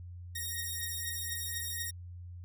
5% pulse beating tone pair, 1864.7 / 1868.8 Hz, A#6 / A#6, 0 / +4 cents, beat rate 4.1 Hz, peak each -28 dBFS, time 0.35-1.91 s, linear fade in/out 10 ms, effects added 88 Hz sine -43 dBFS peak until 2.44 s

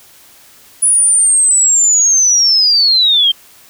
sine linear sweep, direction down, 9956 to 3127 Hz, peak -7 dBFS, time 0.82-3.32 s, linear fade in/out 10 ms, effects white hiss -43 dBFS RMS until 3.69 s

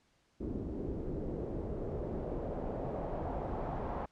pink noise with low-pass filter sweep, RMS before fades -38 dBFS, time 0.4-4.06 s, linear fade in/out 10 ms, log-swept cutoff 320 to 870 Hz, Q 2, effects pink hiss -72 dBFS RMS until 4.11 s + low-pass 7000 Hz 12 dB/octave

